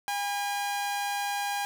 sawtooth tone pair together, 811.1 / 982 Hz, G#5 / B5, -41 / -10 cents, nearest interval minor third, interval 331 cents, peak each -25 / -37 dBFS, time 0.08-1.65 s, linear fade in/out 0 ms, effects none

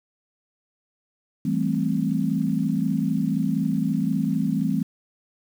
sine chord, A minor seventh, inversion second, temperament equal, 164.81 / 196 / 220 / 261.6 Hz, E3 / G3 / A3 / C4, 0 / 0 / 0 / 0 cents, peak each -26 dBFS, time 1.45-4.83 s, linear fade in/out 5 ms, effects 8-bit

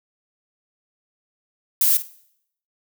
violet noise with echo, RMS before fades -17 dBFS, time 1.81-1.97 s, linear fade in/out 2 ms, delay 52 ms, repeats 2, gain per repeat -14 dB, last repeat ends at 2.074 s, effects noise-tail reverb RT60 0.7 s tail -19 dB re dry

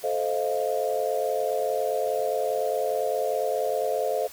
sine chord, F dominant seventh, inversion first, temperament just, 436.5 / 523.8 / 628.6 / 698.5 Hz, A4 / C5 / Eb5 / F5, -14 / +2 / +18 / 0 cents, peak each -29 / -28 / -29 / -30 dBFS, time 0.03-4.28 s, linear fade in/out 20 ms, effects white hiss -45 dBFS RMS until 4.32 s + Opus 48 kbps

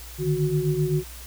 sine tone cluster, 146.7 / 154.5 / 367.8 Hz, D3 / D#3 / F#4, -2 / -12 / -10 cents, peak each -25 dBFS, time 0.18-1.04 s, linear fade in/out 50 ms, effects added 60 Hz sine -40 dBFS peak until 1.26 s + white hiss -43 dBFS RMS until 1.26 s

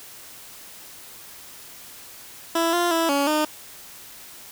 15% pulse tone with pitch steps, 332.4 / 348 / 329.8 / 281.7 / 305.4 Hz, E4 / F4 / E4 / C#4 / D#4, +15 / -6 / +1 / +28 / -32 cents, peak -13 dBFS, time 2.55-3.45 s, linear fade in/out 5 ms, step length 180 ms, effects white hiss -43 dBFS RMS until 4.51 s

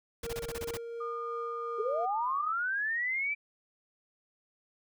triangle tone with tremolo, 466.2 Hz, A#4, in tune, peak -34 dBFS, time 0.23-2.06 s, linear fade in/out 10 ms, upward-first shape sine, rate 2.8 Hz, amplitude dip 25%
pink noise bursts, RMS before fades -39 dBFS, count 9, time 0.23-0.773 s, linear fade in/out 5 ms, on 39 ms, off 24 ms
sine tone, 1216 Hz, D#6, 40 cents flat, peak -36 dBFS, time 1-2.53 s, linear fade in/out 10 ms
sine linear sweep, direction up, 396 to 2349 Hz, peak -29 dBFS, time 1.78-3.35 s, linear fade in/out 20 ms
effects none

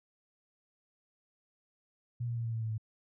sine tone with pitch steps, 119.8 / 118.01 / 116.26 / 114.52 / 112.82 / 111.13 / 109.48 Hz, A#2 / A#2 / A#2 / A#2 / A2 / A2 / A2, +48 / +22 / -4 / -30 / +44 / +18 / -8 cents, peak -32 dBFS, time 2.2-2.781 s, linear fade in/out 10 ms, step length 83 ms, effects none

